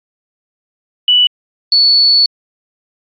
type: tone pair in turn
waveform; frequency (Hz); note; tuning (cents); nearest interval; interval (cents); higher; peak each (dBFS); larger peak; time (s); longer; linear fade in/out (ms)
sine; 2960 / 4435; F#7 / C#8; 0 / 0; perfect fifth; 700; second; -6; neither; 1.08-1.27 / 1.72-2.26; second; 2
effects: AAC 64 kbps